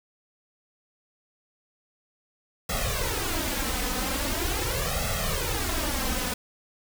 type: noise with flanger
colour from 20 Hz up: pink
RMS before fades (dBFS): -28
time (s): 2.69-6.34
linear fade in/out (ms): 5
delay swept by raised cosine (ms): 1.5 to 4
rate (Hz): 0.42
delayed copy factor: +0.95
effects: none